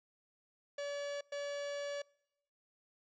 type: tone bursts at uneven times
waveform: 45% pulse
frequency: 572 Hz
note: D5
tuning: 46 cents flat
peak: -38 dBFS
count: 2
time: 0.78-1.21 / 1.32-2.02 s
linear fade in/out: 5 ms
effects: noise-tail reverb RT60 0.8 s tail -26 dB re dry + resampled to 16000 Hz